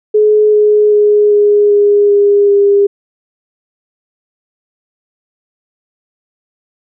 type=tone with pitch steps; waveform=sine; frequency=424.4 / 420.7 / 417.1 / 413.5 / 409.9 / 406.4 / 402.9 Hz; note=G#4 / G#4 / G#4 / G#4 / G#4 / G#4 / G4; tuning=+38 / +22 / +7 / -8 / -23 / -38 / +48 cents; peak=-5 dBFS; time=0.14-2.87 s; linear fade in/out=10 ms; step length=390 ms; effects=none